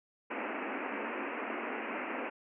pink band-pass noise, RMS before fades -38 dBFS, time 0.3-2.3 s, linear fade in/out 10 ms, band 220 to 2700 Hz, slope 96 dB/octave, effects none

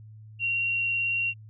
sine tone with vibrato, 2750 Hz, F7, 27 cents flat, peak -24 dBFS, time 0.39-1.34 s, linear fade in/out 50 ms, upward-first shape sine, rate 18 Hz, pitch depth 8 cents each way, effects added 108 Hz sine -44 dBFS peak until 1.49 s

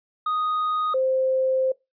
triangle / sine tone pair in turn, 1244 / 523 Hz, D#6 / C5, -1 / -1 cents, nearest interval octave + minor third, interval 1500 cents, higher first, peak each -20 / -19 dBFS, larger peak second, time 0.26-0.94 / 0.94-1.72 s, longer second, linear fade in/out 5 ms, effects noise-tail reverb RT60 0.2 s tail -21 dB re dry + resampled to 11025 Hz

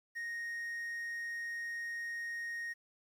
triangle tone with quantisation, 1864.7 Hz, A#6, in tune, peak -36 dBFS, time 0.15-2.74 s, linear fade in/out 20 ms, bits 11, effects none

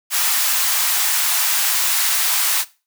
white high-pass noise, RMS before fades -18 dBFS, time 0.1-2.65 s, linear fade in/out 50 ms, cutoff 800 Hz, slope 24 dB/octave, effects noise-tail reverb RT60 0.3 s tail -18 dB re dry

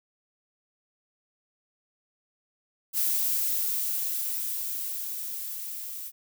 violet noise with level ramp, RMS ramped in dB -25 to -38 dBFS, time 2.93-6.12 s, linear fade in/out 50 ms, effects none

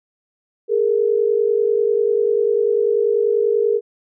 sine tone pair together, 414 / 464.2 Hz, G#4 / A#4, -5 / -7 cents, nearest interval major second, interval 198 cents, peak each -17 dBFS, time 0.68-3.81 s, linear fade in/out 50 ms, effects none

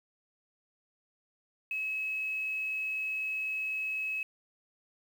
sine tone with quantisation, 2572 Hz, E7, 43 cents flat, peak -31 dBFS, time 1.71-4.23 s, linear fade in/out 2 ms, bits 9, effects none

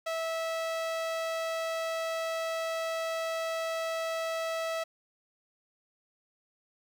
sawtooth tone with low-pass filter, 653 Hz, E5, 17 cents flat, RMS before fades -33 dBFS, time 0.06-4.84 s, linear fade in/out 10 ms, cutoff 7800 Hz, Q 0.51, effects 9-bit

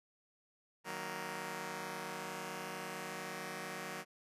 5% pulse chord, D# minor, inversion none, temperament just, 155.56 / 186.68 / 233.3 Hz, D#3 / F#3 / A#3, 0 / +16 / +2 cents, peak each -36 / -33 / -36 dBFS, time 0.84-4.05 s, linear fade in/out 50 ms, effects resampled to 32000 Hz

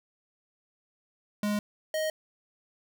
square tone pair in turn, 207.7 / 625.6 Hz, G#3 / D#5, 0 / +9 cents, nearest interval octave + perfect fifth, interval 1909 cents, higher second, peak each -27 / -28 dBFS, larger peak first, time 1.43-1.59 / 1.94-2.1 s, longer neither, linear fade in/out 2 ms, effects none

